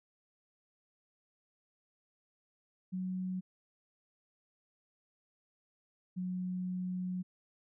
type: tone pair in turn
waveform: sine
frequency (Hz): 185 / 182.56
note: F#3 / F#3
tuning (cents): 0 / -23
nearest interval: unison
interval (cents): 23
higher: first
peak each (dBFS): -34 / -34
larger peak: neither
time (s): 2.92-3.41 / 6.16-7.23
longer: second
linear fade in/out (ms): 20
effects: none